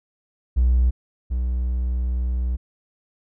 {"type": "tone pair in turn", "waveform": "triangle", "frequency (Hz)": [61.74, 61.74], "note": ["B1", "B1"], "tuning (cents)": [0, 0], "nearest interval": "unison", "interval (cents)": 0, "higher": "neither", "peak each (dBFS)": [-11, -18], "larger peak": "first", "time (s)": [[0.56, 0.91], [1.3, 2.57]], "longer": "second", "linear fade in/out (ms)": 20, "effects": ["tanh soft clip ceiling -10 dBFS"]}